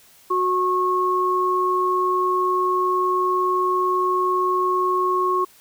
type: tone pair together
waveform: sine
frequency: 367.1 / 1092.5 Hz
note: F#4 / C#6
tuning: -14 / -26 cents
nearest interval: octave + perfect fifth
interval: 1888 cents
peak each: -22 / -19 dBFS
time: 0.3-5.45 s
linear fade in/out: 10 ms
effects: white hiss -52 dBFS RMS until 5.6 s

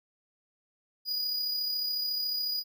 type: tone with amplitude modulation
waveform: square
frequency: 4911 Hz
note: D#8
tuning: 23 cents flat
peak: -28 dBFS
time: 1.05-2.64 s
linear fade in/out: 50 ms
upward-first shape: sine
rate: 34 Hz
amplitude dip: 35%
effects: none

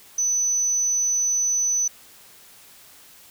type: tone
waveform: sine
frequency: 6000 Hz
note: F#8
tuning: 23 cents sharp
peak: -19 dBFS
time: 0.18-1.88 s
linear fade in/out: 5 ms
effects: white hiss -49 dBFS RMS until 3.3 s

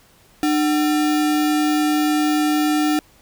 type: tone with sample-and-hold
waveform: sine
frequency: 301.7 Hz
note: D4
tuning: 47 cents sharp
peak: -15 dBFS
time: 0.43-2.99 s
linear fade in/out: 0 ms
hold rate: 1050 Hz
effects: pink hiss -53 dBFS RMS until 3.21 s

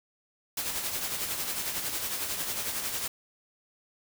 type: noise with tremolo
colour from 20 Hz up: white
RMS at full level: -31 dBFS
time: 0.57-3.08 s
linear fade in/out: 5 ms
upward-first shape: sine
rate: 11 Hz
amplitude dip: 45%
effects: none

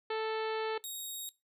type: harmonic tone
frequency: 440 Hz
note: A4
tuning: in tune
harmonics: 1 / 2 / 3 / 4 / 5 / 6 / 7 / 8 / 9 / 10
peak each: -33 / -39 / -43 / -45 / -47 / -49 / -50 / -51 / -52 / -53 dBFS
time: 0.1-0.78 s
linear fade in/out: 5 ms
type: tone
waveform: 5% pulse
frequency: 3763 Hz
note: A#7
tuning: 16 cents sharp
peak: -30 dBFS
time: 0.84-1.29 s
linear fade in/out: 0 ms
effects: noise-tail reverb RT60 0.2 s tail -19 dB re dry + resampled to 32000 Hz

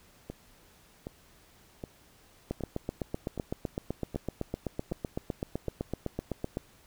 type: two click trains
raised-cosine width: 2 ms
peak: -24 / -18 dBFS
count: 8 / 33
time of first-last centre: 0.3-5.685 / 2.51-6.571 s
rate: 1.3 / 7.88 Hz
effects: pink hiss -60 dBFS RMS until 6.86 s

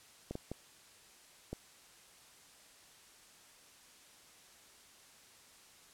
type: clicks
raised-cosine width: 2 ms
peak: -26 dBFS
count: 4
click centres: 0.31 / 0.354 / 0.516 / 1.53 s
effects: white hiss -60 dBFS RMS until 5.93 s + low-pass 10000 Hz 12 dB/octave

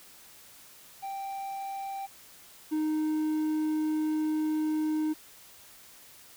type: tone pair in turn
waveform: triangle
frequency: 784 / 309.5 Hz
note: G5 / D#4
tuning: 0 / -9 cents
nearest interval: octave + major third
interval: 1609 cents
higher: first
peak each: -32 / -24 dBFS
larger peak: second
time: 1.02-2.07 / 2.71-5.14 s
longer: second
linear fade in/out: 20 ms
effects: white hiss -53 dBFS RMS until 6.36 s

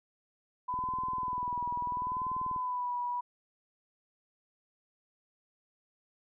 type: tone with vibrato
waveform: sine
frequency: 997 Hz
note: B5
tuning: 16 cents sharp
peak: -31 dBFS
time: 0.68-3.21 s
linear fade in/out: 10 ms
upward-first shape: sine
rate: 0.74 Hz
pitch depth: 40 cents each way
type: click train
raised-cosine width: 3 ms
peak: -34 dBFS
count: 38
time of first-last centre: 0.74-2.563 s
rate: 20.3 Hz
effects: none

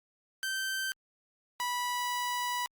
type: tone pair in turn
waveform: sawtooth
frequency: 1553 / 980.8 Hz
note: G6 / B5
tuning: -17 / -12 cents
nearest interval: minor sixth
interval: 795 cents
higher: first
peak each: -28 / -27 dBFS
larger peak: second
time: 0.43-0.92 / 1.6-2.66 s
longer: second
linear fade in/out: 0 ms
effects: Opus 48 kbps

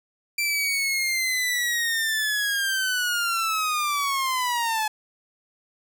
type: linear sweep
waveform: sawtooth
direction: down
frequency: 2351 to 850 Hz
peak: -19 dBFS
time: 0.38-4.88 s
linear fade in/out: 5 ms
effects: none

